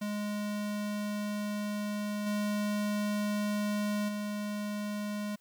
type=tone with level steps; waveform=square; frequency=207.8 Hz; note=G#3; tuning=1 cent sharp; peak=-33 / -30 / -34 dBFS; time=0.01-5.36 s; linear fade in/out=10 ms; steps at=2.26 / 4.08 s; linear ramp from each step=10 ms; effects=white hiss -70 dBFS RMS until 5.4 s